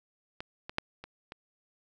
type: clicks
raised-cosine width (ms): 0.3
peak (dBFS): -22 / -23 / -12 / -27 / -26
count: 5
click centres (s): 0.405 / 0.695 / 0.784 / 1.04 / 1.321
effects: none